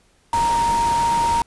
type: tone in noise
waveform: sine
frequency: 932.3 Hz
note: A#5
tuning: in tune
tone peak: -16 dBFS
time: 0.33-1.42 s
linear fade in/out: 2 ms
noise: pink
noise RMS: -28 dBFS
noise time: 0.33-1.42 s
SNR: +9 dB
effects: pink hiss -59 dBFS RMS until 1.46 s + resampled to 24000 Hz